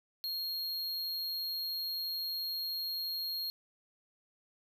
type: tone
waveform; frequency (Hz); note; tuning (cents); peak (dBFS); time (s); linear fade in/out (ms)
square; 4257; C8; +29; -35; 0.24-3.5; 0
effects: none